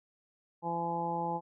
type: harmonic tone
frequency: 169.5 Hz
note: E3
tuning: 49 cents sharp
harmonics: 1 / 2 / 3 / 4 / 5 / 6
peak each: -39 / -41 / -40 / -43 / -33 / -44 dBFS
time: 0.62-1.41 s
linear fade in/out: 50 ms
effects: none